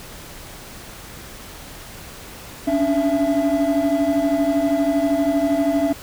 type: tone cluster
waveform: triangle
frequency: 278.7 / 291.3 / 667 Hz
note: C#4 / D4 / E5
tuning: +9 / -14 / +20 cents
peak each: -18 dBFS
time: 2.67-5.93 s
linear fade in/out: 10 ms
effects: tanh soft clip ceiling -9 dBFS + pink hiss -38 dBFS RMS until 6.02 s